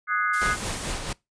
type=chord; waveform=sine; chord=Ab dominant seventh; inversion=second; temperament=equal; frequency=1244.5 / 1480 / 1661.2 / 2093 Hz; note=Eb6 / Gb6 / Ab6 / C7; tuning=0 / 0 / 0 / 0 cents; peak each=-25 / -26 / -30 / -31 dBFS; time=0.07-0.57 s; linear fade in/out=50 ms
type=noise; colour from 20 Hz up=blue; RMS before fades=-34 dBFS; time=0.33-0.93 s; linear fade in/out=10 ms
type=noise with tremolo; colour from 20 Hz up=pink; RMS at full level=-29 dBFS; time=0.41-1.13 s; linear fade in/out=5 ms; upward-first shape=sine; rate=4.5 Hz; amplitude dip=45%
effects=noise-tail reverb RT60 0.2 s tail -23 dB re dry + resampled to 22050 Hz